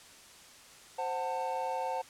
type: chord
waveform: triangle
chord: F# diminished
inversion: second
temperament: equal with one note detuned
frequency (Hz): 523.3 / 740 / 893.3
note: C5 / F#5 / A5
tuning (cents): 0 / 0 / +26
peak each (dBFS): -35 / -35 / -33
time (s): 0.98-2.02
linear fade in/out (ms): 10
effects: white hiss -54 dBFS RMS until 2.09 s + low-pass 9000 Hz 12 dB/octave